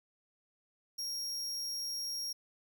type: tone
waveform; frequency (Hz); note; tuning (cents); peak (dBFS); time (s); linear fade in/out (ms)
40% pulse; 5588; F8; 0; -35; 0.98-2.33; 10
effects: none